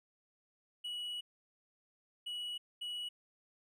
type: tone bursts at uneven times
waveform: triangle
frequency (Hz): 2929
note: F#7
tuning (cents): -18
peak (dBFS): -37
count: 3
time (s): 0.84-1.21 / 2.26-2.58 / 2.81-3.09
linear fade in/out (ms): 10
effects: none